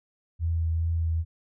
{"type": "tone with vibrato", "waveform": "sine", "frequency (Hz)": 82.41, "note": "E2", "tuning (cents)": 0, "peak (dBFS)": -23, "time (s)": [0.39, 1.25], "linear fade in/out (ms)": 50, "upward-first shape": "triangle", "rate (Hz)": 2.4, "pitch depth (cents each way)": 21, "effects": []}